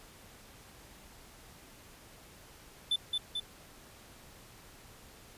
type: tone with echo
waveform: triangle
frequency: 3520 Hz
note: A7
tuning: in tune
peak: -25 dBFS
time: 2.91-2.96 s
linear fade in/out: 5 ms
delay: 220 ms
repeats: 2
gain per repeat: -3 dB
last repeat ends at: 3.4 s
effects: pink hiss -55 dBFS RMS until 5.37 s + resampled to 32000 Hz